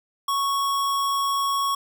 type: tone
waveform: square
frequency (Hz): 1108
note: C#6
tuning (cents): -1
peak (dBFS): -22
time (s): 0.28-1.75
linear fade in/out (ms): 5
effects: none